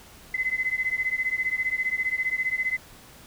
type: beating tone pair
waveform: sine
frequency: 2030 / 2045 Hz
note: B6 / C7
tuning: +47 / -40 cents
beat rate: 15 Hz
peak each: -27 dBFS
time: 0.34-2.77 s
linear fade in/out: 5 ms
effects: pink hiss -49 dBFS RMS until 3.26 s